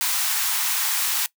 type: high-pass noise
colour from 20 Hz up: white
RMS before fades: -23 dBFS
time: 0.01-1.26 s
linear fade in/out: 0 ms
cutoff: 790 Hz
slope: 48 dB/octave
effects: noise-tail reverb RT60 0.1 s tail -20 dB re dry